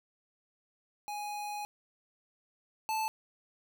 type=tone pair in turn; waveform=square; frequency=830.6 / 875.7 Hz; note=G#5 / A5; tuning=0 / -8 cents; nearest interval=minor second; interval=92 cents; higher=second; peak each=-37 / -31 dBFS; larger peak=second; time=1.08-1.65 / 2.89-3.08 s; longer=first; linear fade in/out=0 ms; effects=none